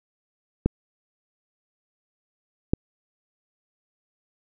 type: clicks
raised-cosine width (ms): 3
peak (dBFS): -6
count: 2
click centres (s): 0.66 / 2.735
effects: none